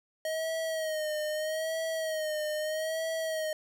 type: tone with vibrato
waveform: square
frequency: 628 Hz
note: D#5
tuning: 16 cents sharp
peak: -31 dBFS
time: 0.25-3.53 s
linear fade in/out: 2 ms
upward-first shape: sine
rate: 0.79 Hz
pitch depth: 56 cents each way
effects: none